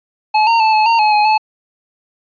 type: tone with pitch steps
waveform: square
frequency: 858 / 919 / 878 / 861 / 919 / 852 / 840 / 865 Hz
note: A5 / A#5 / A5 / A5 / A#5 / G#5 / G#5 / A5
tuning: -44 / -25 / -4 / -38 / -25 / +44 / +19 / -30 cents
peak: -10 dBFS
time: 0.34-1.38 s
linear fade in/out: 10 ms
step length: 130 ms
effects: resampled to 11025 Hz